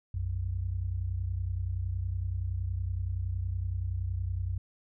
sine tone pair together, 61.74 / 92.43 Hz, B1 / F#2, 0 / -1 cents, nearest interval perfect fifth, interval 699 cents, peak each -34 / -31 dBFS, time 0.14-4.58 s, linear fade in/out 5 ms, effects none

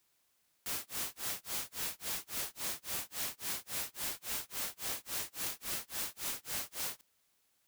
white noise with tremolo, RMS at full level -36 dBFS, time 0.66-7.01 s, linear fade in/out 0 ms, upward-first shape sine, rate 3.6 Hz, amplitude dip 100%, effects white hiss -75 dBFS RMS until 7.67 s

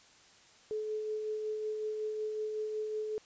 sine tone with tremolo, 430 Hz, A4, 40 cents flat, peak -32 dBFS, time 0.71-3.18 s, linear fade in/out 0 ms, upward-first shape sine, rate 5.4 Hz, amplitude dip 30%, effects white hiss -60 dBFS RMS until 3.25 s + resampled to 16000 Hz

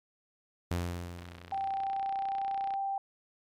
sawtooth tone with exponential decay, 87.31 Hz, F2, in tune, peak -25 dBFS, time 0.71-2.05 s, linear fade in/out 0 ms, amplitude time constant 290 ms
click train, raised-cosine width 0.3 ms, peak -30 dBFS, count 49, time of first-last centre 1.19-2.738 s, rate 31 Hz
sine tone with pitch glide, 781 to 785.5 Hz, G5 to G5, -7 to +3 cents, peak -30 dBFS, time 1.52-2.98 s, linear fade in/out 2 ms, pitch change +10 cents, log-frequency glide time 1.77-2.66 s
effects MP3 96 kbps

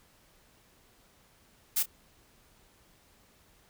blue noise with echo, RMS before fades -27 dBFS, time 1.76-1.83 s, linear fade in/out 10 ms, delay 30 ms, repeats 1, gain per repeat -15 dB, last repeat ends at 1.86 s, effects pink hiss -63 dBFS RMS until 3.69 s

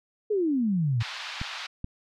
sine exponential sweep, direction down, 440 to 108.2 Hz, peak -22 dBFS, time 0.3-1.03 s, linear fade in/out 10 ms
white band-pass noise, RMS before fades -37 dBFS, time 1-1.67 s, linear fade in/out 10 ms, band 800 to 4200 Hz, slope 24 dB/octave
clicks, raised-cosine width 5 ms, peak -20 dBFS, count 2, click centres 1.415 / 1.844 s
effects none

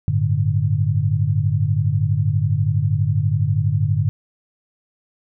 sine chord, G suspended second, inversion none, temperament just, 98 / 110.25 / 147 Hz, G2 / A2 / D3, 0 / +4 / +2 cents, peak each -20 dBFS, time 0.08-4.09 s, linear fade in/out 0 ms, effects none

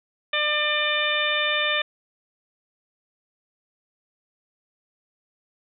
harmonic tone, 598 Hz, D5, 31 cents sharp, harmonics 1 / 2 / 3 / 4 / 5 / 6, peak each -29 / -30 / -26 / -27 / -29 / -27 dBFS, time 0.33-1.82 s, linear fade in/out 5 ms, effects none

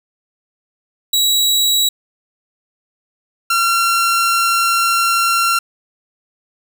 sawtooth tone pair in turn, 3884 / 1367.7 Hz, B7 / F6, -30 / -37 cents, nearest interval octave + tritone, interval 1807 cents, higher first, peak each -9 dBFS, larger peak neither, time 1.13-1.89 / 3.5-5.59 s, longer second, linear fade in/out 5 ms, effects none

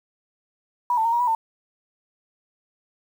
sine tone with pitch steps, 972 / 889 / 922 / 949 / 980 / 899 Hz, B5 / A5 / A#5 / A#5 / B5 / A5, -28 / +18 / -19 / +31 / -14 / +37 cents, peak -18 dBFS, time 0.9-1.35 s, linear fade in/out 2 ms, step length 75 ms, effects 8-bit

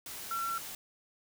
sine tone in noise, 1355 Hz, E6, 47 cents sharp, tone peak -32 dBFS, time 0.31-0.58 s, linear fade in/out 2 ms, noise white, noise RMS -43 dBFS, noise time 0.06-0.75 s, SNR +8 dB, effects none

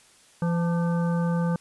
harmonic tone with a mistuned harmonic, 170.1 Hz, F3, 45 cents flat, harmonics 1 / 3 / 5 / 7 / 9, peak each -22 / -32 / -36 / -39 / -41 dBFS, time 0.42-1.56 s, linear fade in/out 2 ms, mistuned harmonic 5, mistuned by +65 cents, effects white hiss -56 dBFS RMS until 1.6 s + resampled to 24000 Hz

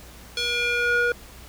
square tone with band-pass filter sweep, 480 Hz, B4, 49 cents flat, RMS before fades -23 dBFS, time 0.37-1.12 s, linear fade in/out 2 ms, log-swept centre 3900 to 1100 Hz, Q 2.3, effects added 60 Hz sine -46 dBFS peak until 1.48 s + pink hiss -46 dBFS RMS until 1.48 s

